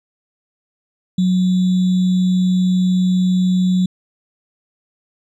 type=tone with sample-and-hold; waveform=sine; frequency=183.6 Hz; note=F#3; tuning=13 cents flat; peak=-12 dBFS; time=1.18-3.86 s; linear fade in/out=5 ms; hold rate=3675 Hz; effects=low-pass 7000 Hz 12 dB/octave